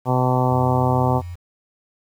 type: harmonic tone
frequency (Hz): 127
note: B2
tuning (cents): +49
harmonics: 1 / 2 / 3 / 4 / 5 / 6 / 7 / 8 / 9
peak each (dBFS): -19 / -24 / -27 / -26 / -27 / -25 / -24 / -31 / -30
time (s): 0.05-1.22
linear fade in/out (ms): 50
type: tone with pitch glide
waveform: sine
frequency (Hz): 92.5 to 87.81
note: F#2 to F2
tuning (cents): 0 to +10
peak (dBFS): -29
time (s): 0.5-1.36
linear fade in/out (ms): 20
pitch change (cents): -90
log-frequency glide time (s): 1.06-1.16
effects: 8-bit